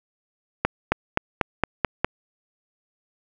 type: accelerating click train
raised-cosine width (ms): 0.5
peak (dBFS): -3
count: 7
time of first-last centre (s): 0.65-2.046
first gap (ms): 270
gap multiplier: 0.94
effects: none